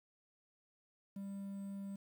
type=tone with quantisation; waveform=triangle; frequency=197.6 Hz; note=G3; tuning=14 cents sharp; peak=-40 dBFS; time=1.16-1.96 s; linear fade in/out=5 ms; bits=11; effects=none